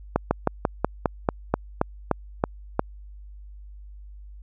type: slowing click train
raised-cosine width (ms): 1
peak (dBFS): -5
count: 12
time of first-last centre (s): 0.16-2.794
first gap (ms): 150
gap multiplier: 1.09
effects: added 50 Hz sine -40 dBFS peak until 4.42 s